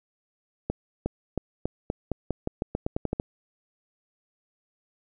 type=accelerating click train; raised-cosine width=2 ms; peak=-13 dBFS; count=15; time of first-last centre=0.7-3.199 s; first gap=360 ms; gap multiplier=0.88; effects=none